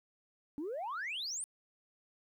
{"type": "exponential sweep", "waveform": "sine", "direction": "up", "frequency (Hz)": [275.5, 9397], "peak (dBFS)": -35, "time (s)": [0.58, 1.44], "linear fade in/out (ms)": 0, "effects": ["tanh soft clip ceiling -34 dBFS", "12-bit"]}